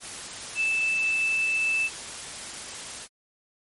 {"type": "tone in noise", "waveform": "sine", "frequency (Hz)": 2637, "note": "E7", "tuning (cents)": 0, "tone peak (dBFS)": -22, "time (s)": [0.55, 1.9], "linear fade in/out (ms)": 50, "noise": "white", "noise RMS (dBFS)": -37, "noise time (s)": [0, 3.08], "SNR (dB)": 12, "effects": ["MP3 48 kbps"]}